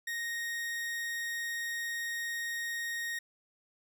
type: tone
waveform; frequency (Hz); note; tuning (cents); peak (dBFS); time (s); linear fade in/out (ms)
40% pulse; 1864.7; A#6; 0; -33; 0.07-3.19; 5
effects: none